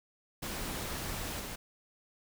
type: noise with level steps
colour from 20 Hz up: pink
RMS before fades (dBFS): -38 / -41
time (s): 0.42-1.56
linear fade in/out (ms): 10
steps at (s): 1.39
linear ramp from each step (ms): 20
effects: none